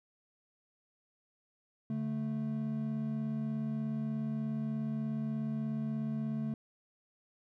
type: tone pair together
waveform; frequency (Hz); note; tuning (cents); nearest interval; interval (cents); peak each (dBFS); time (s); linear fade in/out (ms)
triangle; 143.29 / 220; D3 / A3; -42 / 0; perfect fifth; 742; -36 / -32; 1.9-6.54; 2
effects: none

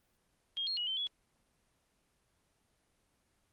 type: tone with pitch steps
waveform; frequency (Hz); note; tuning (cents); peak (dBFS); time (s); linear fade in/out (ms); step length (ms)
sine; 3239 / 4258 / 2908 / 3097 / 3378; G#7 / C8 / F#7 / G7 / G#7; -44 / +30 / -31 / -22 / +29; -33; 0.57-1.07; 0; 100
effects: pink hiss -75 dBFS RMS until 3.52 s + Opus 24 kbps

